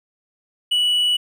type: tone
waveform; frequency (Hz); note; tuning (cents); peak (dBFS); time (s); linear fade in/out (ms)
triangle; 2946; F#7; -8; -14; 0.71-1.17; 10
effects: none